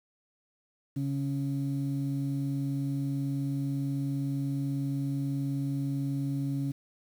sine tone pair together, 138.6 / 277.2 Hz, C#3 / C#4, 0 / 0 cents, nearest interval octave, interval 1200 cents, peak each -29 / -31 dBFS, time 0.96-6.72 s, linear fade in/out 10 ms, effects tanh soft clip ceiling -23 dBFS + 9-bit

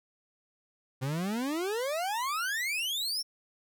40% pulse exponential sweep, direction up, 126.2 to 5588 Hz, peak -29 dBFS, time 1.01-3.23 s, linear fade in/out 20 ms, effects none

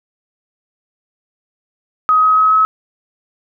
sine tone with pitch steps, 1261 / 1269 / 1277.1 / 1285.3 Hz, D#6 / D#6 / D#6 / E6, +23 / +34 / +45 / -44 cents, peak -8 dBFS, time 2.09-2.65 s, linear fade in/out 0 ms, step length 140 ms, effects none

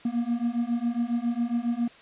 triangle beating tone pair, 233.1 / 240.4 Hz, A#3 / B3, 0 / -46 cents, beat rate 7.3 Hz, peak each -26 / -25 dBFS, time 0.05-1.88 s, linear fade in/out 5 ms, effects white hiss -51 dBFS RMS until 2.01 s + resampled to 8000 Hz

